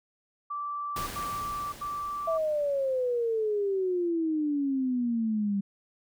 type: tone bursts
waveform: sine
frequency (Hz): 1166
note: D6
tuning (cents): -13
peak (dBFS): -31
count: 3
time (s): 0.5-2.38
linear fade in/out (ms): 10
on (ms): 570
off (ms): 85
type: noise with exponential decay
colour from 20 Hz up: pink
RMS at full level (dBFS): -36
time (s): 0.96-4.09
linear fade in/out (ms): 2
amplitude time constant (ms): 680
type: exponential sweep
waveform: sine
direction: down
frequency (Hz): 663 to 196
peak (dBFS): -25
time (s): 2.27-5.61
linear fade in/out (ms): 10
effects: none